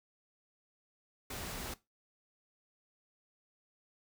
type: noise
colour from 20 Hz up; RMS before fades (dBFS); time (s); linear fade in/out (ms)
pink; -42; 1.3-1.74; 5
effects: noise-tail reverb RT60 0.2 s tail -17 dB re dry